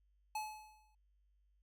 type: tone with exponential decay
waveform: square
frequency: 858 Hz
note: A5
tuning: 44 cents flat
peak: -37 dBFS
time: 0.35-0.95 s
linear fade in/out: 5 ms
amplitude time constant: 130 ms
effects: added 50 Hz sine -70 dBFS peak until 1.62 s